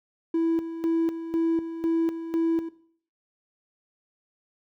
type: tone with tremolo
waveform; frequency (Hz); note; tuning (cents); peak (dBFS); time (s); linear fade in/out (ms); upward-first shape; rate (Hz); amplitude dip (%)
triangle; 329.6; E4; 0; -18; 0.34-2.69; 5; square; 2; 75
effects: noise-tail reverb RT60 0.6 s tail -20 dB re dry + tanh soft clip ceiling -16 dBFS